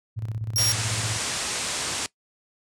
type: tone with tremolo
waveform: sine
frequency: 110 Hz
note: A2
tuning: in tune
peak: -25 dBFS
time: 0.16-1.18 s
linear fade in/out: 20 ms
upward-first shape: square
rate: 16 Hz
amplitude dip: 65%
type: tone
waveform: sawtooth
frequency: 5588 Hz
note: F8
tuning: in tune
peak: -18 dBFS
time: 0.56-0.72 s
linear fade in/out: 0 ms
type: low-pass noise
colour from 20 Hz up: white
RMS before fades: -29 dBFS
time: 0.58-2.06 s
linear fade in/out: 0 ms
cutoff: 9200 Hz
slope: 48 dB/octave
effects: noise-tail reverb RT60 0.1 s tail -20 dB re dry + high-pass 60 Hz 12 dB/octave